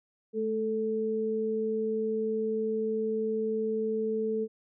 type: tone pair together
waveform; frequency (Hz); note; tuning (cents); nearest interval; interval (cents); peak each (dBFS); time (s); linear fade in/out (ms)
sine; 216.8 / 440; A3 / A4; -25 / 0; octave; 1225; -33 / -28; 0.33-4.48; 50
effects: none

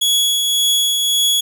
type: tone with tremolo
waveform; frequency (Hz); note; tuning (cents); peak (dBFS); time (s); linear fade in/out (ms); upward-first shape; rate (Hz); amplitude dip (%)
sawtooth; 3360; G#7; +19; -9; 0.01-1.41; 10; triangle; 1.8; 35
effects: none

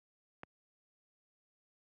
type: click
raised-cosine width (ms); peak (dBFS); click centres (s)
0.5; -29; 0.434
effects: high-pass 100 Hz 12 dB/octave

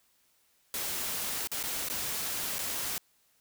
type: noise with dropouts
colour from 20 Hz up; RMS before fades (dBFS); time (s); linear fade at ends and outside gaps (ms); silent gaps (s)
white; -34; 0.74-2.98; 1; 1.473-1.516 / 1.629-1.637 / 1.886-1.899 / 2.584-2.59
effects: white hiss -69 dBFS RMS until 3.4 s

